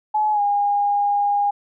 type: tone with pitch glide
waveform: sine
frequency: 852 to 814.5 Hz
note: G#5 to G#5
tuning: +44 to -34 cents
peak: -16 dBFS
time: 0.14-1.51 s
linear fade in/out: 10 ms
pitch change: -78 cents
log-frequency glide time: 0.32-0.41 s
effects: none